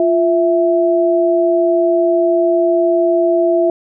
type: tone pair together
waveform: sine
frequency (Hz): 347.3 / 660.2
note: F4 / E5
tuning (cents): -10 / +2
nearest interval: major seventh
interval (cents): 1112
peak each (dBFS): -13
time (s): 0-3.7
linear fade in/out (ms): 2
effects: none